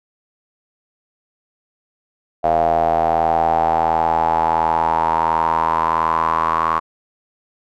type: tone with band-pass filter sweep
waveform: square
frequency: 40.71 Hz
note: E1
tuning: 21 cents flat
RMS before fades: -17 dBFS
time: 2.43-6.8 s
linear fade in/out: 20 ms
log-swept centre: 690 to 1100 Hz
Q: 8.6
effects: none